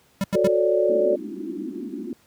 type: tone bursts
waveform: square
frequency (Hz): 196.5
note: G3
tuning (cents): +4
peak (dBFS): -21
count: 3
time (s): 0.21-0.472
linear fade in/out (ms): 0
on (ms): 28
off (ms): 89
type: chord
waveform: sine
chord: D major seventh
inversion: first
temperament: just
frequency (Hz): 367.1 / 440.5 / 550.6 / 587.3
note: F#4 / A4 / C#5 / D5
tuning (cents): -14 / +2 / -12 / 0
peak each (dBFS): -22 / -24 / -26 / -20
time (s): 0.34-1.16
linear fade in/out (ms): 10
type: band-pass noise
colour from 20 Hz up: white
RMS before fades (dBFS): -32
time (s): 0.89-2.13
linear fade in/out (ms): 2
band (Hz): 200 to 360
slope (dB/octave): 96
effects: pink hiss -59 dBFS RMS until 2.26 s + high-pass 80 Hz 12 dB/octave